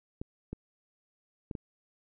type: clicks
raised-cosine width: 3 ms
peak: -24 dBFS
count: 4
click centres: 0.215 / 0.53 / 1.512 / 1.552 s
effects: none